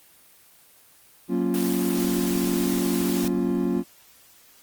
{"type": "chord", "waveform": "triangle", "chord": "Gb major seventh", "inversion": "none", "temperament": "equal with one note detuned", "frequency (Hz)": [185, 234.3, 277.2, 349.2], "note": ["Gb3", "Bb3", "Db4", "F4"], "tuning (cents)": [0, 9, 0, 0], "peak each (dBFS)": -25, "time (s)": [1.28, 3.84], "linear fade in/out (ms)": 50}
{"type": "noise", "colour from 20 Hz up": "white", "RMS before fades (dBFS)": -33, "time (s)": [1.54, 3.28], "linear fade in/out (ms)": 2}
{"type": "click", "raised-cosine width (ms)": 2, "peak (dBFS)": -21, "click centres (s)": 3.247}
{"effects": ["white hiss -54 dBFS RMS until 4.62 s", "Opus 24 kbps"]}